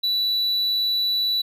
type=tone; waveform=triangle; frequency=3951 Hz; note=B7; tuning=in tune; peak=-18 dBFS; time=0.03-1.42 s; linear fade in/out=10 ms; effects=none